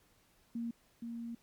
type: tone pair in turn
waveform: sine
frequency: 233.1 / 233.1 Hz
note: A#3 / A#3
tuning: 0 / 0 cents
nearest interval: unison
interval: 0 cents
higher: neither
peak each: -35 / -39 dBFS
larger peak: first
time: 0.55-0.71 / 1.02-1.35 s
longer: second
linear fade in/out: 5 ms
effects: pink hiss -69 dBFS RMS until 1.42 s + MP3 96 kbps